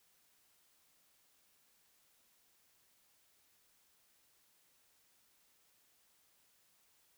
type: silence
effects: white hiss -72 dBFS RMS until 7.17 s

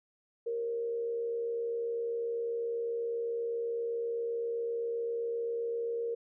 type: tone with frequency modulation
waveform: sine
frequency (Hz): 466.2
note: A#4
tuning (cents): 0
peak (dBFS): -31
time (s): 0.46-6.15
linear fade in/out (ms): 10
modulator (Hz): 72.3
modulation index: 0.33
effects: none

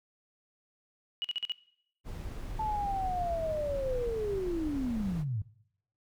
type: tone bursts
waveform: sine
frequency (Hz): 2914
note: F#7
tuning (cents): -27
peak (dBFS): -30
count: 5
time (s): 1.22-1.52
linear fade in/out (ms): 0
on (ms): 24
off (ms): 45
type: noise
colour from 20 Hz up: brown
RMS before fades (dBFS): -39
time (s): 2.04-5.25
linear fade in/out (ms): 50
type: linear sweep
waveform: sine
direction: down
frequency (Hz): 880 to 96.2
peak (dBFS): -30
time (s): 2.59-5.42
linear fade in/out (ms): 5
effects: noise-tail reverb RT60 0.7 s tail -20 dB re dry

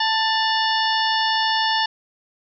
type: harmonic tone with a mistuned harmonic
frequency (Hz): 886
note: A5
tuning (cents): +12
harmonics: 1 / 2 / 3 / 4 / 5 / 6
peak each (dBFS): -21 / -24 / -26 / -27 / -28 / -29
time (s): 0-1.86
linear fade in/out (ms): 5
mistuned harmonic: 3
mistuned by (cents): +150
effects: none

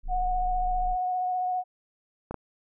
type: tone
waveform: triangle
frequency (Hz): 27.5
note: A0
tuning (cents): 0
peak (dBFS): -26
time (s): 0.03-0.97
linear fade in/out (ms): 50
type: tone with vibrato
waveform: sine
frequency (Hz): 732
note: F#5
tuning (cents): -19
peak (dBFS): -25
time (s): 0.08-1.64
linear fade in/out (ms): 50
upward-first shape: triangle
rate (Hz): 15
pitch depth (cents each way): 20
type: clicks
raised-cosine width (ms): 1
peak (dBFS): -20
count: 2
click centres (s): 2.31 / 2.343
effects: none

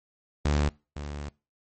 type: tone pair in turn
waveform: sawtooth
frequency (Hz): 73.42 / 72.79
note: D2 / D2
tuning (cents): 0 / -15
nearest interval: unison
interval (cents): 15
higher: first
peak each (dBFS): -18 / -30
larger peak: first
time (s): 0.45-0.69 / 0.96-1.29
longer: second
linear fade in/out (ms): 5
effects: noise-tail reverb RT60 0.3 s tail -24 dB re dry + MP3 32 kbps

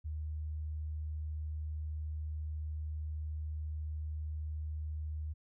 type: tone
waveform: sine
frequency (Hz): 76.8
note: D#2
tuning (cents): -22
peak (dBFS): -36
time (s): 0.04-5.34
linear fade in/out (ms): 20
effects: none

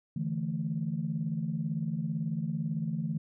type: chord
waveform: sine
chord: D suspended second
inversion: none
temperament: equal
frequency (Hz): 146.83 / 164.81 / 220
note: D3 / E3 / A3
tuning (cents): 0 / 0 / 0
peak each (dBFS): -35 / -32 / -35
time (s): 0.16-3.18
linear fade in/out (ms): 5
effects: tanh soft clip ceiling -20 dBFS

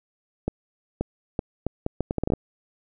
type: accelerating click train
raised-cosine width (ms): 2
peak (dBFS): -11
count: 13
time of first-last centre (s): 0.48-2.336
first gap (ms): 530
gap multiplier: 0.72
effects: none

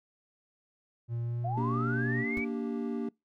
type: tone with pitch glide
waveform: triangle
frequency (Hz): 117.7 to 124.05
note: A#2 to B2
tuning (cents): +17 to +8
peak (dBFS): -29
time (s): 1.08-2.25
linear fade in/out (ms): 50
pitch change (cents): +91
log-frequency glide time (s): 1.21-1.92
type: linear sweep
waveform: sine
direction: up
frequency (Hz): 659.3 to 2331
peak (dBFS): -33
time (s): 1.44-2.45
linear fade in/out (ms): 10
type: chord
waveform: triangle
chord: G minor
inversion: first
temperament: equal with one note detuned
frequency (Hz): 233.1 / 291.1 / 392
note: Bb3 / D4 / G4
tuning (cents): 0 / -15 / 0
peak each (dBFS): -31 / -35 / -36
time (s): 1.57-3.09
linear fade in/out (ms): 5
type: noise with exponential decay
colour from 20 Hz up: brown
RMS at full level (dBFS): -34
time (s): 2.37-2.45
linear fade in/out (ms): 0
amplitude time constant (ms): 16
effects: noise-tail reverb RT60 0.2 s tail -25 dB re dry

